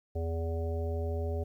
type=harmonic tone; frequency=82.41 Hz; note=E2; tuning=in tune; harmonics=1 / 3 / 5 / 7 / 9; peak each=-31 / -44 / -38 / -41 / -46 dBFS; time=0.15-1.44 s; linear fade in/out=10 ms; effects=11-bit